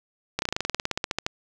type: slowing click train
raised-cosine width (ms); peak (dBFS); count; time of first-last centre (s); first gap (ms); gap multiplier
0.2; -8; 18; 0.39-1.265; 31; 1.06
effects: none